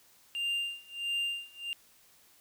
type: tone with tremolo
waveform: triangle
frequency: 2794 Hz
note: F7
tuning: in tune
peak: -27 dBFS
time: 0.35-1.73 s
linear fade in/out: 0 ms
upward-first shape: sine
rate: 1.5 Hz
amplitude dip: 95%
effects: white hiss -62 dBFS RMS until 2.4 s